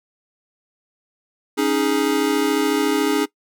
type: chord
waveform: square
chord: C# suspended second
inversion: none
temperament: equal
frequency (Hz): 277.2 / 311.1 / 415.3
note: C#4 / D#4 / G#4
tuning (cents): 0 / 0 / 0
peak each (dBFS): -22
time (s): 1.57-3.26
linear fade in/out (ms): 20
effects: noise-tail reverb RT60 0.1 s tail -20 dB re dry